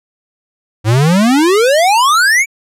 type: exponential sweep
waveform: square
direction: up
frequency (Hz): 102.7 to 2349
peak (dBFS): -8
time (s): 0.84-2.46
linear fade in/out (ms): 50
effects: low-pass 11000 Hz 12 dB/octave